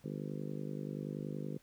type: harmonic tone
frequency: 50.5 Hz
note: G#1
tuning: 48 cents flat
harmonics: 3 / 4 / 5 / 6 / 7 / 8 / 9 / 10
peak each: -42 / -44 / -46 / -48 / -49 / -50 / -51 / -52 dBFS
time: 0.04-1.58 s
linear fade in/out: 5 ms
effects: pink hiss -67 dBFS RMS until 1.62 s